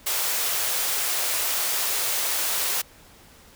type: high-pass noise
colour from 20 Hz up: white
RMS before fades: -25 dBFS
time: 0.06-2.82 s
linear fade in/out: 10 ms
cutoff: 410 Hz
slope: 24 dB/octave
effects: pink hiss -51 dBFS RMS until 3.55 s